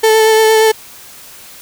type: tone with vibrato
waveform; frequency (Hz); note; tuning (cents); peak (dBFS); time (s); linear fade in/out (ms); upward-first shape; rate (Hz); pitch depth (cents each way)
35% pulse; 439.6; A4; -2; -5; 0.03-0.72; 10; sine; 8.6; 16
effects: white hiss -36 dBFS RMS until 1.61 s